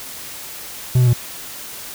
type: tone with pitch steps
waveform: triangle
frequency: 126 / 124.4 / 120.1 Hz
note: B2 / B2 / B2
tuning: +35 / +13 / -48 cents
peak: -8 dBFS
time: 0.95-1.133 s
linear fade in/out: 5 ms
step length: 61 ms
effects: white hiss -33 dBFS RMS until 1.94 s